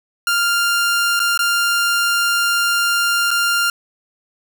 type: tone with dropouts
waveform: sawtooth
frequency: 1396.9 Hz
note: F6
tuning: in tune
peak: -11 dBFS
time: 0.27-3.7 s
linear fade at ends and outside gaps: 2 ms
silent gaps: 1.194-1.2 / 1.376-1.391 / 3.307-3.312 s
effects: none